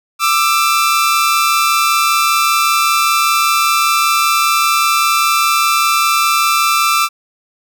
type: tone pair together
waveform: sawtooth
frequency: 1184.9 / 1330 Hz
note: D6 / E6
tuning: +15 / +15 cents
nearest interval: major second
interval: 200 cents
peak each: -10 dBFS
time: 0.19-7.09 s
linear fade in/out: 50 ms
effects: none